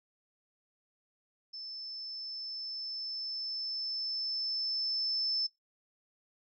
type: tone with level ramp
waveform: sine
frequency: 5274 Hz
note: E8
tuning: in tune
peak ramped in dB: -41 to -29 dBFS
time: 1.53-5.47 s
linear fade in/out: 10 ms
effects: noise-tail reverb RT60 0.2 s tail -21 dB re dry